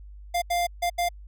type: tone bursts at uneven times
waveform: square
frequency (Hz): 698.5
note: F5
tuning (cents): 0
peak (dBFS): -23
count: 4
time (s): 0.34-0.42 / 0.5-0.67 / 0.82-0.9 / 0.98-1.09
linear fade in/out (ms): 10
effects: added 50 Hz sine -41 dBFS peak until 1.27 s